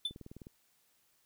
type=tone with exponential decay; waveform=triangle; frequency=3520 Hz; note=A7; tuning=in tune; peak=-27 dBFS; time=0.05-0.14 s; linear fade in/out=5 ms; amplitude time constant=19 ms
type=click train; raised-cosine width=3 ms; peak=-35 dBFS; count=8; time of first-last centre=0.11-0.469 s; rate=19.5 Hz
effects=white hiss -72 dBFS RMS until 1.25 s